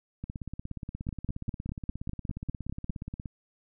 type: two click trains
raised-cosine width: 5 ms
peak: -24 / -19 dBFS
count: 52 / 10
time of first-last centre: 0.24-3.258 / 1.09-2.897 s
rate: 16.9 / 4.98 Hz
effects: none